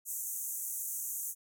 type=band-pass noise; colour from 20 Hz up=white; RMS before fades=-38 dBFS; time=0.05-1.35 s; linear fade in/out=50 ms; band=6200 to 16000 Hz; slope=96 dB/octave; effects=none